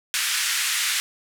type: band-pass noise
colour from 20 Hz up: pink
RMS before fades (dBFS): -24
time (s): 0.14-1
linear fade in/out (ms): 0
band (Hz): 1600 to 12000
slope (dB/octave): 24
effects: none